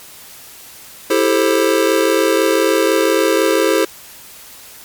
square chord, A minor seventh, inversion second, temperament just, 330 / 396 / 440 / 528 Hz, E4 / G4 / A4 / C5, +2 / +18 / 0 / +16 cents, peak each -18 dBFS, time 1.1-3.85 s, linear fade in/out 5 ms, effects white hiss -38 dBFS RMS until 4.84 s + MP3 96 kbps

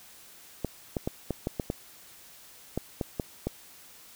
clicks, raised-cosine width 2 ms, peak -15 dBFS, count 11, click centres 0.647 / 0.968 / 1.075 / 1.307 / 1.471 / 1.598 / 1.701 / 2.776 / 3.012 / 3.198 / 3.47 s, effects white hiss -52 dBFS RMS until 4.15 s

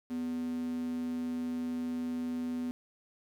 square tone with high-pass filter, 82.4 Hz, E2, in tune, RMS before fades -35 dBFS, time 0.1-2.71 s, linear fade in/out 0 ms, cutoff 250 Hz, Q 8, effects none

